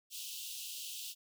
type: high-pass noise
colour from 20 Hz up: pink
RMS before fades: -44 dBFS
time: 0.1-1.15 s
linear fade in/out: 50 ms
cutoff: 2700 Hz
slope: 96 dB/octave
effects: none